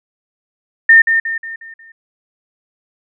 sine tone with echo, 1816 Hz, A#6, 46 cents flat, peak -3 dBFS, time 0.89-1.02 s, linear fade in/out 5 ms, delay 180 ms, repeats 5, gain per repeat -7 dB, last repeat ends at 1.92 s, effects none

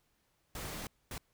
pink noise bursts at uneven times, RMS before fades -42 dBFS, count 2, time 0.55-0.87 / 1.11-1.18 s, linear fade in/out 2 ms, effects pink hiss -75 dBFS RMS until 1.33 s

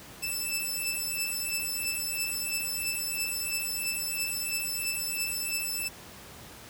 10% pulse beating tone pair, 2637 / 2640 Hz, E7 / E7, 0 / +2 cents, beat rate 3 Hz, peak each -25 / -23 dBFS, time 0.22-5.89 s, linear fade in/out 20 ms, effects pink hiss -47 dBFS RMS until 6.69 s + high-pass 60 Hz 12 dB/octave

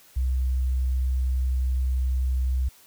sine tone, 64.1 Hz, C2, 35 cents flat, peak -21 dBFS, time 0.16-2.69 s, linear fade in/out 10 ms, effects white hiss -54 dBFS RMS until 2.86 s

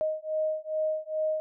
sine beating tone pair, 622.3 / 624.7 Hz, D#5 / D#5, 0 / +7 cents, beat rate 2.4 Hz, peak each -30 dBFS, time 0.01-1.4 s, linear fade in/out 0 ms, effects none

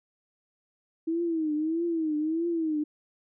sine tone with vibrato, 320.9 Hz, E4, 46 cents flat, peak -25 dBFS, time 1.07-2.84 s, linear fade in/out 10 ms, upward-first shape triangle, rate 1.6 Hz, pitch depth 130 cents each way, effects none

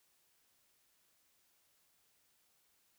silence, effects white hiss -74 dBFS RMS until 2.98 s

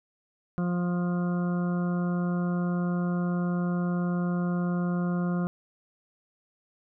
harmonic tone, 176.3 Hz, F3, 17 cents sharp, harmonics 1 / 2 / 3 / 4 / 6 / 7 / 8, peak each -25 / -37 / -40 / -42 / -44 / -43 / -44 dBFS, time 0.58-5.47 s, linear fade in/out 0 ms, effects none

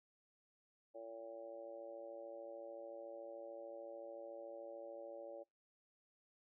harmonic tone, 113.6 Hz, A#2, 44 cents flat, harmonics 3 / 4 / 5 / 6 / 7, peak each -57 / -57 / -49 / -63 / -61 dBFS, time 0.94-5.44 s, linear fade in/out 20 ms, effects noise-tail reverb RT60 0.2 s tail -26 dB re dry

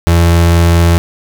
35% pulse tone, 84.8 Hz, E2, 50 cents sharp, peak -4 dBFS, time 0.07-0.98 s, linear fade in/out 0 ms, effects none

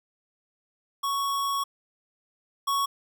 square tone pair in turn, 1112 / 1112 Hz, C#6 / C#6, +5 / +5 cents, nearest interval unison, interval 0 cents, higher neither, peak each -26 / -24 dBFS, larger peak second, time 1.03-1.64 / 2.67-2.86 s, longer first, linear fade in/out 10 ms, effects none

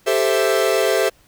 45% pulse chord, A minor seventh, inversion third, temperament equal, 392 / 440 / 523.3 / 659.3 Hz, G4 / A4 / C5 / E5, 0 / 0 / 0 / 0 cents, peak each -21 dBFS, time 0.06-1.1 s, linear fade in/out 20 ms, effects pink hiss -55 dBFS RMS until 1.27 s

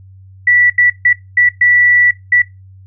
sine tone bursts at uneven times, 1957 Hz, B6, 16 cents flat, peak -6 dBFS, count 6, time 0.47-0.7 / 0.78-0.9 / 1.05-1.13 / 1.37-1.49 / 1.61-2.11 / 2.32-2.42 s, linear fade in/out 5 ms, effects noise-tail reverb RT60 0.2 s tail -19 dB re dry + added 95 Hz sine -36 dBFS peak until 2.86 s

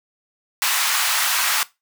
pink high-pass noise, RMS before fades -20 dBFS, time 0.62-1.63 s, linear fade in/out 0 ms, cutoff 1000 Hz, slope 24 dB/octave, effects noise-tail reverb RT60 0.2 s tail -18 dB re dry

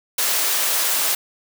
white high-pass noise, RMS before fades -20 dBFS, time 0.18-1.15 s, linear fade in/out 5 ms, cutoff 470 Hz, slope 12 dB/octave, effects none

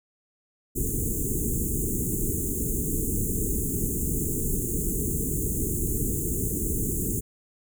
pink band-stop noise, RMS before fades -27 dBFS, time 0.75-7.21 s, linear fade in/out 20 ms, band 450 to 6700 Hz, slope 96 dB/octave, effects none

